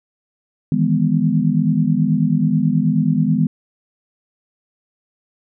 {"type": "chord", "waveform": "sine", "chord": "E major seventh", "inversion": "third", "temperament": "equal with one note detuned", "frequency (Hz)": [155.56, 164.81, 204.6, 246.9], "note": ["D#3", "E3", "G#3", "B3"], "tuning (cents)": [0, 0, -26, 0], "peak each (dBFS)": -19, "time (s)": [0.72, 3.47], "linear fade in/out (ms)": 2, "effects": []}